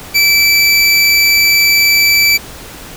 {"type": "tone", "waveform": "25% pulse", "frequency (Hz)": 2320, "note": "D7", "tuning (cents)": -22, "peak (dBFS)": -3, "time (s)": [0.14, 2.38], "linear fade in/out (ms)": 20, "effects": ["pink hiss -31 dBFS RMS until 2.96 s"]}